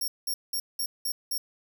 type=tone bursts; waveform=15% pulse; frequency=5540 Hz; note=F8; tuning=15 cents flat; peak=-22 dBFS; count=6; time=0.01-1.38 s; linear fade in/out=5 ms; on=70 ms; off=190 ms; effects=none